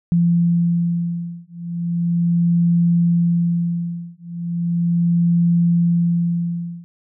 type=beating tone pair; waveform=sine; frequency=171 / 171.37 Hz; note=F3 / F3; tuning=-36 / -32 cents; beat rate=0.37 Hz; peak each=-18 dBFS; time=0.12-6.84 s; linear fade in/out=0 ms; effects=none